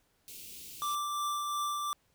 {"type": "band-stop noise", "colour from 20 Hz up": "white", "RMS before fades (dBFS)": -47, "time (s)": [0.28, 0.95], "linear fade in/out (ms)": 0, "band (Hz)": [450, 2400], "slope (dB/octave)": 48}
{"type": "tone with tremolo", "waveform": "square", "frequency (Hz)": 1174.7, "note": "D6", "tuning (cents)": 0, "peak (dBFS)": -31, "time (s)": [0.82, 1.93], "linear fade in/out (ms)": 0, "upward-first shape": "triangle", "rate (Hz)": 2.8, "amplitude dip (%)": 30}
{"effects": ["pink hiss -72 dBFS RMS until 2.14 s"]}